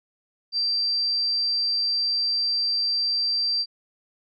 sine tone, 4699 Hz, D8, in tune, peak -21 dBFS, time 0.52-3.66 s, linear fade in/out 50 ms, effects none

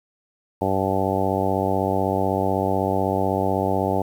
harmonic tone, 96 Hz, G2, 36 cents flat, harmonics 1 / 2 / 3 / 4 / 5 / 6 / 7 / 8 / 9, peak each -28 / -28 / -28 / -28 / -28 / -28 / -28 / -28 / -28 dBFS, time 0.61-4.02 s, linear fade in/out 5 ms, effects 8-bit

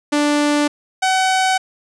sawtooth tone pair in turn, 293.7 / 754.8 Hz, D4 / F#5, 0 / +34 cents, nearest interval octave + major third, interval 1634 cents, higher second, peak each -10 dBFS, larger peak neither, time 0.12-0.68 / 1.02-1.58 s, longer neither, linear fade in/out 10 ms, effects resampled to 22050 Hz + 8-bit

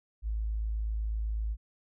sine tone, 54 Hz, A1, 32 cents flat, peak -29 dBFS, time 0.22-1.57 s, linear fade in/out 50 ms, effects none

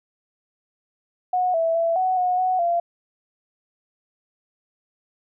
sine tone with pitch steps, 730 / 658 / 667 / 745 / 727 / 741 / 688 Hz, F#5 / E5 / E5 / F#5 / F#5 / F#5 / F5, -24 / -3 / +20 / +12 / -31 / +2 / -26 cents, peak -18 dBFS, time 1.33-2.8 s, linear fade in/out 5 ms, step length 210 ms, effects none

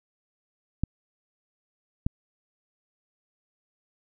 clicks, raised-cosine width 5 ms, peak -12 dBFS, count 2, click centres 0.836 / 2.065 s, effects none

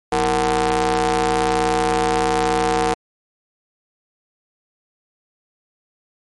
sawtooth ring-modulated tone, 141.1 Hz, C#3, 31 cents sharp, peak -9 dBFS, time 0.12-2.94 s, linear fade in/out 5 ms, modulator 605 Hz, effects MP3 48 kbps

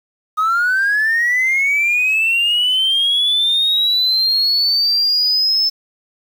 triangle linear sweep, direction up, 1244.5 to 5274 Hz, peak -10 dBFS, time 0.37-5.7 s, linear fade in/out 20 ms, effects tanh soft clip ceiling -9 dBFS + 7-bit

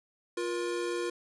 square tone pair together, 351.4 / 476.7 Hz, F4 / A#4, +11 / +39 cents, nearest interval perfect fourth, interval 528 cents, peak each -33 / -36 dBFS, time 0.37-1.1 s, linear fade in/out 5 ms, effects resampled to 24000 Hz

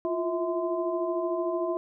sine tone cluster, 338.6 / 351.9 / 651 / 1030 Hz, E4 / F4 / E5 / C6, +46 / +13 / -22 / -28 cents, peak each -36 / -29 / -30 / -36 dBFS, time 0.05-1.77 s, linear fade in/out 0 ms, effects none

